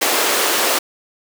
pink high-pass noise, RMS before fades -17 dBFS, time 0.01-0.79 s, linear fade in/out 10 ms, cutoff 350 Hz, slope 24 dB/octave, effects none

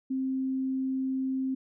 sine tone, 263.5 Hz, C4, 12 cents sharp, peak -27 dBFS, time 0.1-1.55 s, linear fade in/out 10 ms, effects none

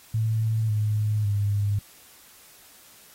sine tone with pitch steps, 111.1 / 106.45 / 102 Hz, A2 / G#2 / G#2, +17 / +43 / -31 cents, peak -21 dBFS, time 0.14-1.79 s, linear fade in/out 5 ms, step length 550 ms, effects white hiss -52 dBFS RMS until 3.14 s + AAC 48 kbps

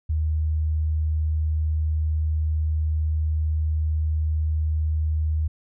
sine tone, 77.78 Hz, D#2, in tune, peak -20 dBFS, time 0.09-5.48 s, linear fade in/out 10 ms, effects none

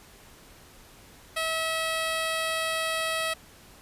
10% pulse tone, 646 Hz, E5, 35 cents flat, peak -18 dBFS, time 1.36-3.34 s, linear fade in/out 10 ms, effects pink hiss -52 dBFS RMS until 3.81 s + resampled to 32000 Hz

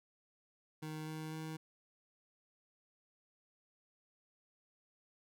25% pulse tone with pitch steps, 155.56 / 156.82 / 158.1 Hz, D#3 / D#3 / D#3, 0 / +14 / +28 cents, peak -38 dBFS, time 0.82-1.57 s, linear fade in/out 10 ms, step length 250 ms, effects none

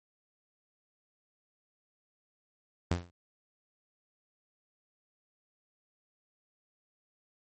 sawtooth tone with exponential decay, 87.4 Hz, F2, 2 cents sharp, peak -20 dBFS, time 2.91-3.11 s, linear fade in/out 5 ms, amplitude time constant 43 ms, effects MP3 32 kbps

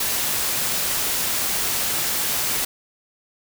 white noise, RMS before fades -23 dBFS, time 0-2.65 s, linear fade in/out 5 ms, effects none

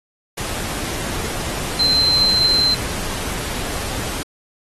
sine tone in noise, 4100 Hz, C8, 36 cents flat, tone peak -13 dBFS, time 1.79-2.75 s, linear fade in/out 10 ms, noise pink, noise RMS -26 dBFS, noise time 0.37-4.23 s, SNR +10 dB, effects AAC 32 kbps

